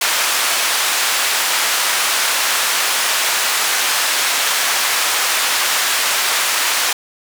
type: band-pass noise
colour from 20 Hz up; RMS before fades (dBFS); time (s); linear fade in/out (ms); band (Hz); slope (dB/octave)
pink; -17; 0.01-6.93; 5; 1100 to 13000; 12
effects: none